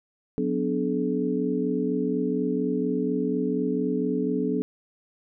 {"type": "tone cluster", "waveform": "sine", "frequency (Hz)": [181.8, 249.4, 293.6, 428], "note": ["F#3", "B3", "D4", "A4"], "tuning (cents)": [-30, 17, 0, -48], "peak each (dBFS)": [-30, -27, -29, -28], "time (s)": [0.38, 4.62], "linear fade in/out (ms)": 0, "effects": []}